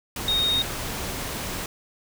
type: tone in noise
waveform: sine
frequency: 3719 Hz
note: A#7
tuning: 5 cents flat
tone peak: -20 dBFS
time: 0.28-0.62 s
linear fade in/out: 2 ms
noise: pink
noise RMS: -31 dBFS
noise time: 0.16-1.66 s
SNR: +8 dB
effects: none